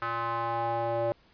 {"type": "tone with band-pass filter sweep", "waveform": "square", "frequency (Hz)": 116.54, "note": "A#2", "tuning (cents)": 0, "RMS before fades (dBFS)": -30, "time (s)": [0.02, 1.12], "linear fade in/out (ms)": 0, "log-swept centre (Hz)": [1300, 590], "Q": 3.5, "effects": ["pink hiss -62 dBFS RMS until 1.33 s", "resampled to 11025 Hz"]}